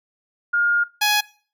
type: tone pair in turn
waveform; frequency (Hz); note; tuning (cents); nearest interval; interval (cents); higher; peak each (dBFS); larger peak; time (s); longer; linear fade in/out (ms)
sine / 10% pulse; 1418 / 836.4; F6 / G#5; +26 / +12; major sixth; 914; first; -16 / -8; second; 0.53-0.84 / 1.01-1.21; first; 10
effects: noise-tail reverb RT60 0.4 s tail -21 dB re dry